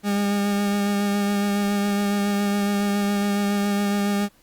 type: tone with vibrato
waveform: 40% pulse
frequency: 202.6 Hz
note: G#3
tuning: 43 cents flat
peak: -19 dBFS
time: 0.03-4.29 s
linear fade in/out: 50 ms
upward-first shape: sine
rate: 7.2 Hz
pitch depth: 16 cents each way
effects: pink hiss -58 dBFS RMS until 4.42 s + Opus 48 kbps